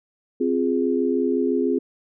sine chord, F minor, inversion second, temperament equal, 261.6 / 349.2 / 415.3 Hz, C4 / F4 / Ab4, 0 / 0 / 0 cents, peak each -22 / -24 / -23 dBFS, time 0.4-1.79 s, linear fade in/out 10 ms, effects none

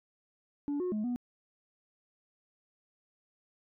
sine tone with pitch steps, 287.9 / 362.6 / 212.7 / 244.5 Hz, D4 / F#4 / G#3 / B3, -34 / -35 / +42 / -17 cents, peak -28 dBFS, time 0.68-1.16 s, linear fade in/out 0 ms, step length 120 ms, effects tanh soft clip ceiling -29 dBFS

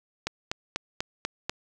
click train, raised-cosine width 0.2 ms, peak -11 dBFS, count 6, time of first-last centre 0.27-1.495 s, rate 4.08 Hz, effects none

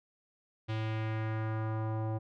square tone with low-pass filter sweep, 110 Hz, A2, in tune, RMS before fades -34 dBFS, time 0.68-2.19 s, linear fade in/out 20 ms, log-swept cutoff 3400 to 770 Hz, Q 1.6, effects none

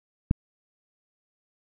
click, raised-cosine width 5 ms, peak -8 dBFS, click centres 0.311 s, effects none

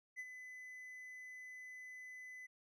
triangle tone with ADSR envelope, 2010 Hz, B6, 30 cents sharp, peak -40 dBFS, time 0.16-2.47 s, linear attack 35 ms, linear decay 45 ms, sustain -8 dB, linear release 15 ms, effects none

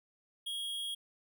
square tone with amplitude modulation, 3280 Hz, G#7, 22 cents flat, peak -35 dBFS, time 0.46-0.95 s, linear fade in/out 10 ms, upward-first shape sine, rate 212 Hz, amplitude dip 35%, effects none

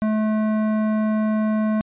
triangle tone with hard clipping, 215.9 Hz, A3, 33 cents flat, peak -20 dBFS, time 0.02-1.81 s, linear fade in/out 0 ms, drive 17 dB, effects resampled to 8000 Hz

